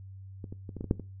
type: clicks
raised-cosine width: 3 ms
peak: -27 / -28 / -28 / -25 / -22 / -23 / -11 / -25 dBFS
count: 8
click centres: 0.442 / 0.525 / 0.692 / 0.767 / 0.809 / 0.843 / 0.911 / 0.997 s
effects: noise-tail reverb RT60 0.3 s tail -20 dB re dry + added 96 Hz sine -43 dBFS peak until 1.2 s